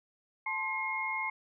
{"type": "tone cluster", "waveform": "sine", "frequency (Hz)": [875, 1049, 2146], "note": ["A5", "C6", "C7"], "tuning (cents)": [-10, 4, 43], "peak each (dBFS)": [-38, -38, -33], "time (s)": [0.46, 1.3], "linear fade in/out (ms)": 5, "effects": []}